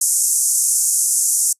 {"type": "band-pass noise", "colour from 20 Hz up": "white", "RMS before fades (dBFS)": -17, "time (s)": [0.01, 1.53], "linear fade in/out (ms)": 5, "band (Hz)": [6200, 11000], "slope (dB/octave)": 48, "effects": ["noise-tail reverb RT60 0.1 s tail -26 dB re dry", "resampled to 32000 Hz"]}